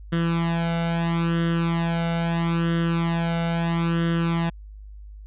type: tone with flanger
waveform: sawtooth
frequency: 167.8 Hz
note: E3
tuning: 31 cents sharp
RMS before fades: -23 dBFS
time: 0.12-4.5 s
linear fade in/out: 10 ms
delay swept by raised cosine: 0.62 to 1.39 ms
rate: 0.76 Hz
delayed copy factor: +0.8
effects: added 51 Hz sine -38 dBFS peak until 5.26 s + resampled to 8000 Hz